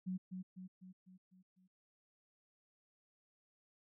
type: tone with echo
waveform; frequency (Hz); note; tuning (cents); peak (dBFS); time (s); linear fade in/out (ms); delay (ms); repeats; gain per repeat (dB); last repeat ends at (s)
sine; 185; F#3; 0; -37; 0.06-0.18; 20; 250; 6; -5; 1.68
effects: none